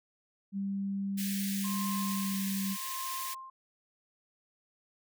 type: tone with pitch glide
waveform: sine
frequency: 197.1 to 194.72 Hz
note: G3 to G3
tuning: +10 to -11 cents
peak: -31 dBFS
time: 0.52-2.77 s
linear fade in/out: 50 ms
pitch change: -21 cents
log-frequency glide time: 1.91-2.36 s
type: high-pass noise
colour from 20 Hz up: white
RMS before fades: -39 dBFS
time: 1.17-3.35 s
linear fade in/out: 20 ms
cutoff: 1600 Hz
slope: 96 dB/octave
type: tone with tremolo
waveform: sine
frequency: 1055 Hz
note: C6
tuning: 14 cents sharp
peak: -37 dBFS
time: 1.64-3.5 s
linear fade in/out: 5 ms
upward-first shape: sine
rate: 0.85 Hz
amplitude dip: 90%
effects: none